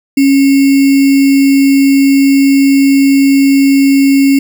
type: tone with sample-and-hold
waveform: sine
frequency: 274.8 Hz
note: C#4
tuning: 15 cents flat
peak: -4 dBFS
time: 0.17-4.39 s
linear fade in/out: 5 ms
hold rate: 2450 Hz
effects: none